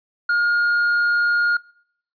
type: tone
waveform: triangle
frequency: 1423 Hz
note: F6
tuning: 32 cents sharp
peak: -14 dBFS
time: 0.29-1.57 s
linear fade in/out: 5 ms
effects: noise-tail reverb RT60 0.7 s tail -25 dB re dry + resampled to 11025 Hz